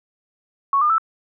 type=tone with pitch steps; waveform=sine; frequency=1108.7 / 1209 / 1318.5 Hz; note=C#6 / D6 / E6; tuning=0 / +50 / 0 cents; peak=-14 dBFS; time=0.73-0.982 s; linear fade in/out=2 ms; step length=84 ms; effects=none